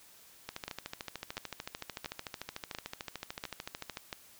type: two click trains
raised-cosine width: 0.2 ms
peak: -21 / -20 dBFS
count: 48 / 6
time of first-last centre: 0.49-3.971 / 0.68-4.128 s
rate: 13.5 / 1.45 Hz
effects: white hiss -58 dBFS RMS until 4.39 s